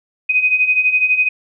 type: beating tone pair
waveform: sine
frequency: 2496 / 2508 Hz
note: D#7 / D#7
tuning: +5 / +13 cents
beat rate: 12 Hz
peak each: -18 / -13 dBFS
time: 0.29-1.29 s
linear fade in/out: 10 ms
effects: none